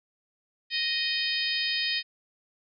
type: harmonic tone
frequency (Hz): 622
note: D#5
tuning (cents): -1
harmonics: 3 / 4 / 5 / 6 / 7 / 8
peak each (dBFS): -33 / -33 / -33 / -33 / -33 / -33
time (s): 0.7-2.03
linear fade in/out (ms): 50
effects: none